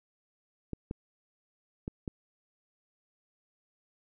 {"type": "clicks", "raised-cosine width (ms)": 3, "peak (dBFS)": -22, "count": 4, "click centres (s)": [0.733, 0.911, 1.879, 2.078], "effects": []}